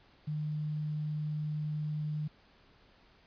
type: tone with quantisation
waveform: sine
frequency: 151.7 Hz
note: D#3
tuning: 44 cents flat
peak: -32 dBFS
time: 0.27-2.28 s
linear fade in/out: 10 ms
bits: 10
effects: pink hiss -63 dBFS RMS until 3.26 s + resampled to 11025 Hz